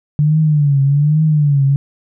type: tone with vibrato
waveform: sine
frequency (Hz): 146.83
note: D3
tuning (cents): 0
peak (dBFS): -9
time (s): 0.19-1.76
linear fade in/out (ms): 0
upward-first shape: triangle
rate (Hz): 1.2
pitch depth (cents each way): 130
effects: none